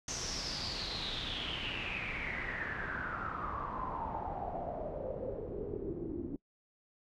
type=noise with low-pass filter sweep; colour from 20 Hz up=pink; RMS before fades=-39 dBFS; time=0.08-6.36 s; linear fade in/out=2 ms; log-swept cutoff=6200 to 300 Hz; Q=8; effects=noise-tail reverb RT60 0.1 s tail -23 dB re dry